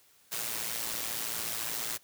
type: noise with amplitude modulation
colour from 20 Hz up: white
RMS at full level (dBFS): -32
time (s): 0.31-1.98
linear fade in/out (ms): 20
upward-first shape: sine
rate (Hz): 114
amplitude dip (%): 65
effects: white hiss -63 dBFS RMS until 2.03 s + high-pass 60 Hz 12 dB/octave